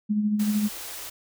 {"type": "tone with tremolo", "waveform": "sine", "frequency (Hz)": 210, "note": "G#3", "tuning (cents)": 19, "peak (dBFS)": -19, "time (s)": [0.09, 0.69], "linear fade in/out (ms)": 20, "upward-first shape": "sine", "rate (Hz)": 13, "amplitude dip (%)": 45}
{"type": "band-stop noise", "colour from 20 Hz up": "white", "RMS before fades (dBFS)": -37, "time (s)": [0.39, 1.1], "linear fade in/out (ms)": 10, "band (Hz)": [110, 290], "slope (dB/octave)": 48}
{"effects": []}